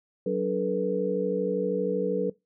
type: tone cluster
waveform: sine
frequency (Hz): 186.4 / 287.2 / 433 / 485.7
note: F#3 / D4 / A4 / B4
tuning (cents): +13 / -39 / -28 / -29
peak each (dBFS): -30 / -34 / -29 / -28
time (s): 0.26-2.3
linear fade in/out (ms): 5
effects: noise-tail reverb RT60 0.2 s tail -21 dB re dry